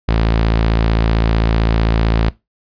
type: tone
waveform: sawtooth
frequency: 55.6 Hz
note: A1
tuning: 19 cents sharp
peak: -8 dBFS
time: 0.08-2.3 s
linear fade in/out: 10 ms
effects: noise-tail reverb RT60 0.2 s tail -20 dB re dry + resampled to 11025 Hz